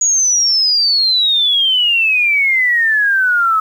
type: exponential sweep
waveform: sine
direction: down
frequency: 6820 to 1279 Hz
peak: -10 dBFS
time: 0.01-3.6 s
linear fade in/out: 5 ms
effects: 7-bit

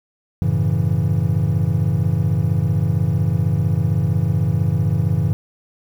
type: chord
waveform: triangle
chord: F# minor seventh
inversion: none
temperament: equal with one note detuned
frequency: 94.28 / 110 / 138.59 / 164.81 Hz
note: F#2 / A2 / C#3 / E3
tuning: +33 / 0 / 0 / 0 cents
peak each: -19 dBFS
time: 0.42-5.33 s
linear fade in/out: 0 ms
effects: 8-bit

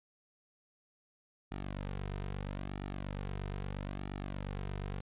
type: tone with flanger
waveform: sawtooth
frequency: 48.52 Hz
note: G1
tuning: 17 cents flat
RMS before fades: -40 dBFS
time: 1.51-5.01 s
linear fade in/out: 10 ms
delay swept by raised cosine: 1.9 to 3.6 ms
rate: 0.77 Hz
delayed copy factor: -0.6
effects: resampled to 8000 Hz

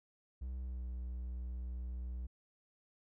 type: tone with pitch glide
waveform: triangle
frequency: 63.6 to 61.5 Hz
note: C2 to B1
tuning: -48 to -7 cents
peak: -37 dBFS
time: 0.41-2.27 s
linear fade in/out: 10 ms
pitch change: -59 cents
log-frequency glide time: 0.61-0.85 s
effects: none

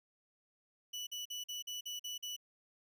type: tone bursts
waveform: 30% pulse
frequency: 2960 Hz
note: F#7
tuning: in tune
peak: -37 dBFS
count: 8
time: 0.93-2.365 s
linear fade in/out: 10 ms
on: 140 ms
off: 45 ms
effects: none

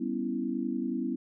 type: chord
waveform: sine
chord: C# half-diminished seventh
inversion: second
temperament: equal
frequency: 196 / 246.9 / 277.2 / 329.6 Hz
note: G3 / B3 / C#4 / E4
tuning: 0 / 0 / 0 / 0 cents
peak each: -37 / -32 / -35 / -35 dBFS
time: 0-1.16 s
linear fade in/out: 10 ms
effects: none

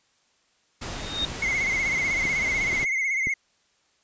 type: noise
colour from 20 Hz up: pink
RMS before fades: -34 dBFS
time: 0.81-2.85 s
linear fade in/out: 10 ms
type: tone with exponential growth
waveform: sine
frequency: 3700 Hz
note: A#7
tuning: 14 cents flat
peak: -21 dBFS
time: 0.85-1.25 s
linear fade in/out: 1 ms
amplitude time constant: 85 ms
type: tone with vibrato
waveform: triangle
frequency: 2127 Hz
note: C7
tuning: 28 cents sharp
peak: -21 dBFS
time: 1.42-3.34 s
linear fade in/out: 5 ms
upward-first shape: sine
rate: 16 Hz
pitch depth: 69 cents each way
type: clicks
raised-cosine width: 3 ms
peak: -21 dBFS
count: 4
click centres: 2.254 / 2.73 / 2.829 / 3.271 s
effects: white hiss -66 dBFS RMS until 4.03 s + resampled to 16000 Hz

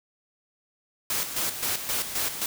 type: noise with tremolo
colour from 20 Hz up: white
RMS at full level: -27 dBFS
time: 1.1-2.46 s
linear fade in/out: 2 ms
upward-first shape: square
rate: 3.8 Hz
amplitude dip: 60%
effects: none

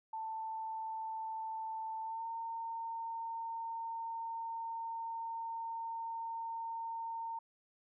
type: tone with pitch glide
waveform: sine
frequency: 887 to 913 Hz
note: A5 to A#5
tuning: +14 to -36 cents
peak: -38 dBFS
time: 0.13-7.39 s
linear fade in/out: 5 ms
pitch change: +50 cents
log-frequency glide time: 2.02-2.27 s
effects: none

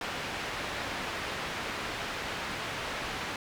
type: low-pass noise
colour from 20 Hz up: white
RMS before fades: -36 dBFS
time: 0.01-3.36 s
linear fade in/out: 2 ms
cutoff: 2500 Hz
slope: 12 dB/octave
effects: none

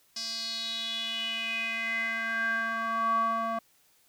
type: tone with band-pass filter sweep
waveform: square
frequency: 226.9 Hz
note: A#3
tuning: 47 cents flat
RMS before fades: -31 dBFS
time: 0.16-3.59 s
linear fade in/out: 5 ms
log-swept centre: 5100 to 910 Hz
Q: 6.8
effects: white hiss -65 dBFS RMS until 4.08 s

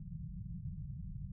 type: low-pass noise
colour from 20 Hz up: white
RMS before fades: -44 dBFS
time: 0-1.32 s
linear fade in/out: 5 ms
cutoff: 190 Hz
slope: 96 dB/octave
effects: none

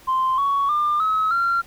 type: tone with pitch steps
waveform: sine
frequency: 1043 / 1117.9 / 1198.1 / 1284.1 / 1376.2 Hz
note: C6 / C#6 / D6 / E6 / F6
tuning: -6 / +14 / +34 / -46 / -26 cents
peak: -16 dBFS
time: 0.07-1.62 s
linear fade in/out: 20 ms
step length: 310 ms
effects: tanh soft clip ceiling -14 dBFS + pink hiss -49 dBFS RMS until 1.66 s

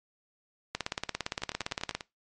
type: two click trains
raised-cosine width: 0.2 ms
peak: -20 / -13 dBFS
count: 7 / 22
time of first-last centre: 1.42-2.008 / 0.75-1.95 s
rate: 10.2 / 17.5 Hz
effects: noise-tail reverb RT60 0.2 s tail -20 dB re dry + MP3 48 kbps

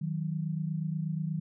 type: tone pair together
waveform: sine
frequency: 156.68 / 185 Hz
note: D#3 / F#3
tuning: +12 / 0 cents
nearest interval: minor third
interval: 288 cents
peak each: -31 / -35 dBFS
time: 0.01-1.4 s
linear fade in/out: 10 ms
effects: none

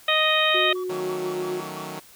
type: harmonic tone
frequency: 622.3 Hz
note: D#5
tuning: in tune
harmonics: 1 / 2 / 3 / 4 / 5 / 6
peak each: -25 / -25 / -25 / -25 / -25 / -25 dBFS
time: 0.08-0.73 s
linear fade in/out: 5 ms
type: tone with pitch glide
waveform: sine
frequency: 365.6 to 362.4 Hz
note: F#4 to F#4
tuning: -21 to -36 cents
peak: -26 dBFS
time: 0.54-1.61 s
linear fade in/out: 10 ms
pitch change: -15 cents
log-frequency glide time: 1.17-1.27 s
type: tone bursts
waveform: triangle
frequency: 1137 Hz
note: C#6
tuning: 44 cents sharp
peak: -35 dBFS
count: 7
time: 0.75-1.848 s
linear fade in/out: 10 ms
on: 90 ms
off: 78 ms
type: chord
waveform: 10% pulse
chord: D# half-diminished seventh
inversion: none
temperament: equal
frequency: 155.56 / 185 / 220 / 277.2 Hz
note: D#3 / F#3 / A3 / C#4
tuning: 0 / 0 / 0 / 0 cents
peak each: -28 / -28 / -33 / -34 dBFS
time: 0.89-2 s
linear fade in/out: 10 ms
effects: white hiss -50 dBFS RMS until 2.15 s

